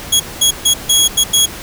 20% pulse tone bursts at uneven times, 3322 Hz, G#7, in tune, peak -3 dBFS, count 6, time 0.12-0.2 / 0.41-0.51 / 0.65-0.74 / 0.89-1.08 / 1.17-1.24 / 1.33-1.46 s, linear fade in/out 10 ms, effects pink hiss -29 dBFS RMS until 1.62 s

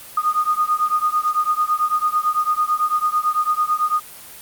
sine beating tone pair, 1227 / 1236 Hz, D#6 / D#6, -25 / -12 cents, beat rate 9 Hz, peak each -19 dBFS, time 0.17-4 s, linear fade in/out 5 ms, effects white hiss -39 dBFS RMS until 4.41 s + Opus 32 kbps

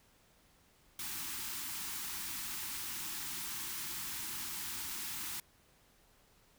white band-stop noise, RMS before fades -41 dBFS, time 0.99-5.4 s, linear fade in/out 2 ms, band 380 to 810 Hz, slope 96 dB/octave, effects pink hiss -67 dBFS RMS until 6.58 s

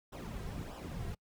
brown noise with flanger, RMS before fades -42 dBFS, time 0.12-1.15 s, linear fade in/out 10 ms, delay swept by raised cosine 0.45 to 3.45 ms, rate 1.6 Hz, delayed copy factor -0.7, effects noise-tail reverb RT60 0.1 s tail -26 dB re dry

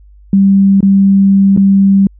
sine tone with dropouts, 196 Hz, G3, in tune, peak -4 dBFS, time 0.33-2.07 s, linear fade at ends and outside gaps 2 ms, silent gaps 0.806-0.828 / 1.565-1.574 s, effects added 50 Hz sine -37 dBFS peak until 2.19 s

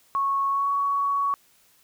sine tone with pitch glide, 1103 to 1121 Hz, C#6 to C#6, -9 to +19 cents, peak -21 dBFS, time 0.15-1.34 s, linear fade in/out 0 ms, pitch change +28 cents, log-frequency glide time 0.49-0.69 s, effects white hiss -60 dBFS RMS until 1.83 s

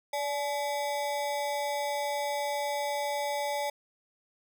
square ring-modulated tone, 715 Hz, F5, 41 cents sharp, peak -27 dBFS, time 0.13-3.7 s, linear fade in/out 5 ms, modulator 136 Hz, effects 11-bit

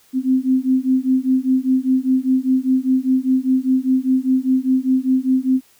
sine beating tone pair, 257.5 / 262.5 Hz, C4 / C4, -28 / +6 cents, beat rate 5 Hz, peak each -17 dBFS, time 0.13-5.61 s, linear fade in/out 50 ms, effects white hiss -54 dBFS RMS until 5.79 s

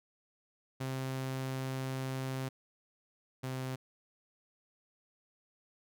sawtooth tone pair in turn, 131.9 / 130.23 Hz, C3 / C3, +14 / -8 cents, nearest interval unison, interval 22 cents, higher first, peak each -31 / -32 dBFS, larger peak first, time 0.8-2.49 / 3.43-3.76 s, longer first, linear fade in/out 10 ms, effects none

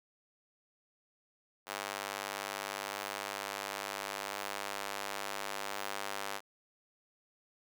square tone with high-pass filter, 49.96 Hz, G1, 34 cents sharp, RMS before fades -40 dBFS, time 1.66-6.41 s, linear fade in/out 50 ms, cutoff 770 Hz, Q 0.81, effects none

